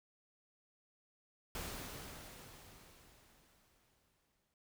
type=noise with exponential decay; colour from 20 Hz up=pink; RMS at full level=-43 dBFS; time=1.55-4.54 s; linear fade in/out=1 ms; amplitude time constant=650 ms; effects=none